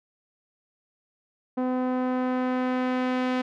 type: tone with low-pass filter sweep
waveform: sawtooth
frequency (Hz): 254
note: B3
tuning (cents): +49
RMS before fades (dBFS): -26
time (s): 1.57-3.42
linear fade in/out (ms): 10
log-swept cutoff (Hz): 890 to 3100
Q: 0.83
effects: none